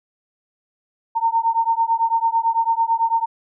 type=beating tone pair; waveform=sine; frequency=909 / 918 Hz; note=A#5 / A#5; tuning=-44 / -27 cents; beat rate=9 Hz; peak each=-19 dBFS; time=1.15-3.26 s; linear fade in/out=20 ms; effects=none